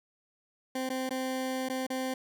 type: tone with dropouts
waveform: 20% pulse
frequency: 260 Hz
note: C4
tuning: 11 cents flat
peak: -26 dBFS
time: 0.75-2.14 s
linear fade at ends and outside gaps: 5 ms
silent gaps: 0.892-0.9 / 1.093-1.107 / 1.688-1.697 / 1.867-1.901 s
effects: none